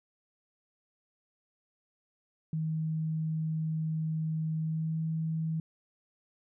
sine tone with pitch glide, 158.4 to 160.43 Hz, D#3 to E3, +31 to -47 cents, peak -29 dBFS, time 2.53-5.6 s, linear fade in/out 2 ms, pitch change +22 cents, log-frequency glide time 4.58-5.01 s, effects none

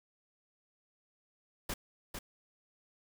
pink noise with echo, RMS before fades -37 dBFS, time 1.69-1.74 s, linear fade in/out 5 ms, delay 450 ms, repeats 1, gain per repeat -5 dB, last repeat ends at 2.19 s, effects none

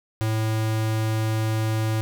square tone, 110 Hz, A2, in tune, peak -22 dBFS, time 0.21-2.01 s, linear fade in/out 0 ms, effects none

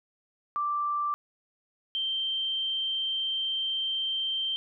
sine tone pair in turn, 1174.7 / 3136 Hz, D6 / G7, 0 / 0 cents, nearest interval octave + perfect fourth, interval 1700 cents, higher second, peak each -26 / -27 dBFS, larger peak first, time 0.56-1.14 / 1.95-4.56 s, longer second, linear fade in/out 0 ms, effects none

